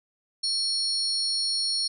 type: tone cluster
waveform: sine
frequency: 4326 / 5460 / 9550 Hz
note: C#8 / F8 / D9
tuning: -43 / -40 / +28 cents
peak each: -26 / -29 / -34 dBFS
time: 0.43-1.88 s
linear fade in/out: 10 ms
effects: none